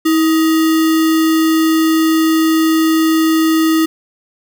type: tone with sample-and-hold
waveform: sine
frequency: 321 Hz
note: E4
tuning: 46 cents flat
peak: -9 dBFS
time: 0.05-3.86 s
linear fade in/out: 10 ms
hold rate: 1575 Hz
effects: none